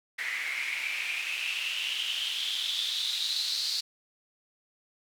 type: noise with band-pass filter sweep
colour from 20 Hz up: white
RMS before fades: -32 dBFS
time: 0.18-3.81 s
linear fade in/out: 10 ms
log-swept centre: 2000 to 4400 Hz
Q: 7.4
effects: none